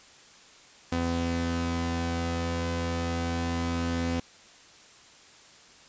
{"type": "tone pair together", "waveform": "sawtooth", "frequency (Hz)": [84.46, 253.1], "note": ["E2", "B3"], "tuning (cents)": [43, 43], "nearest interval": "octave + perfect fifth", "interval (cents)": 1900, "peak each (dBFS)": -26, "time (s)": [0.92, 4.2], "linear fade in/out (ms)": 5, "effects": ["white hiss -53 dBFS RMS until 5.88 s", "resampled to 16000 Hz"]}